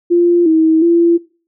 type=tone with pitch steps; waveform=sine; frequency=346.8 / 320 / 339.6 Hz; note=F4 / D#4 / F4; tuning=-12 / +49 / -48 cents; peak=-7 dBFS; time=0.1-1.18 s; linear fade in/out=20 ms; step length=360 ms; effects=noise-tail reverb RT60 0.4 s tail -21 dB re dry